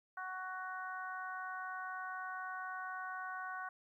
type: harmonic tone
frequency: 372 Hz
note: F#4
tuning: 9 cents sharp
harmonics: 2 / 3 / 4 / 5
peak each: -47 / -45 / -44 / -54 dBFS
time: 0.17-3.69 s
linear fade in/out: 5 ms
effects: 13-bit